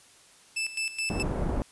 sawtooth tone with tremolo, 2637 Hz, E7, in tune, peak -24 dBFS, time 0.56-1.23 s, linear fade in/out 10 ms, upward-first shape square, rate 4.7 Hz, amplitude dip 75%
pink low-pass noise, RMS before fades -29 dBFS, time 1.1-1.62 s, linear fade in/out 0 ms, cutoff 720 Hz, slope 12 dB/octave
effects white hiss -56 dBFS RMS until 1.71 s + resampled to 24000 Hz

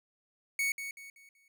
45% pulse tone with echo, 2224 Hz, C#7, 5 cents sharp, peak -28 dBFS, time 0.59-0.72 s, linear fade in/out 2 ms, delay 190 ms, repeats 4, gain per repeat -9 dB, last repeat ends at 1.48 s, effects none

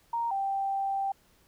sine tone pair in turn, 932.3 / 784 Hz, A#5 / G5, 0 / 0 cents, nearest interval minor third, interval 300 cents, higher first, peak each -27 dBFS, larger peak neither, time 0.13-0.31 / 0.31-1.12 s, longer second, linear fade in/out 5 ms, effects pink hiss -64 dBFS RMS until 1.47 s

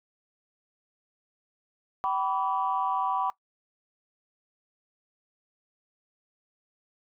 sine tone cluster, 769 / 987 / 1148 Hz, G5 / B5 / D6, -33 / -1 / -40 cents, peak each -29 dBFS, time 2.04-3.3 s, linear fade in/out 0 ms, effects noise-tail reverb RT60 0.1 s tail -20 dB re dry + tanh soft clip ceiling -15 dBFS

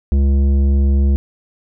sine tone with tanh clipping, 69.1 Hz, C#2, 5 cents flat, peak -12 dBFS, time 0.12-1.16 s, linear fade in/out 0 ms, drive 11 dB, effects none

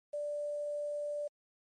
sine tone with quantisation, 587.3 Hz, D5, in tune, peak -34 dBFS, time 0.13-1.28 s, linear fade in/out 10 ms, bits 10, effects MP3 48 kbps

